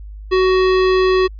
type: tone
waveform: square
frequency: 373.6 Hz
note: F#4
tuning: 17 cents sharp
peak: -12 dBFS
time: 0.31-1.28 s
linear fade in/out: 20 ms
effects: added 51 Hz sine -30 dBFS peak until 1.39 s + resampled to 11025 Hz